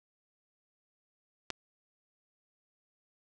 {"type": "clicks", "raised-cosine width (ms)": 0.2, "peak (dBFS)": [-16, -28], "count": 2, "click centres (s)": [1.503, 1.506], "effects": []}